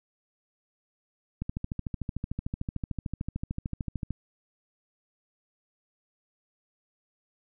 click train, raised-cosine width 5 ms, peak -19 dBFS, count 37, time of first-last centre 1.42-4.107 s, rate 13.4 Hz, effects none

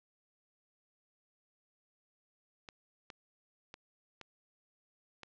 clicks, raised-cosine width 0.2 ms, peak -29 dBFS, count 5, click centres 2.688 / 3.102 / 3.741 / 4.213 / 5.233 s, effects low-pass 5000 Hz 12 dB/octave

